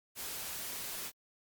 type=noise; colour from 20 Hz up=white; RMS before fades=-41 dBFS; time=0.15-1.12 s; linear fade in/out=50 ms; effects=Opus 48 kbps